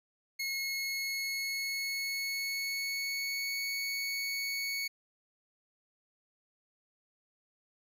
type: tone with pitch glide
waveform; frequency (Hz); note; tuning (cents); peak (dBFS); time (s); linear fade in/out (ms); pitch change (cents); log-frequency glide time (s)
25% pulse; 2173 to 2221; C#7 to C#7; -35 to +3; -29; 0.39-4.88; 10; +38; 0.55-3.59
effects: none